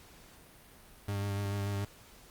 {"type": "tone with vibrato", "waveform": "40% pulse", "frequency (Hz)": 100.5, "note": "G2", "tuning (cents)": 44, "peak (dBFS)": -31, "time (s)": [1.08, 1.85], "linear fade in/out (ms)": 5, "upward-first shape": "sine", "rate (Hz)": 6.9, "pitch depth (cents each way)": 18, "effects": ["pink hiss -56 dBFS RMS until 2.3 s", "Opus 48 kbps"]}